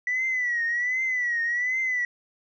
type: tone with vibrato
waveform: sine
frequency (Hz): 1961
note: B6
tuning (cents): -13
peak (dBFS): -22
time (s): 0.07-2.05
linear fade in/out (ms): 2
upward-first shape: triangle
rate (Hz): 1.3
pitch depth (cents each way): 110
effects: tanh soft clip ceiling -19 dBFS